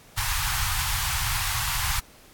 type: band-stop noise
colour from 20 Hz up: pink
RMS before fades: -26 dBFS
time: 0.17-2 s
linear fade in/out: 10 ms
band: 130 to 840 Hz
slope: 48 dB/octave
effects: pink hiss -52 dBFS RMS until 2.33 s + AAC 64 kbps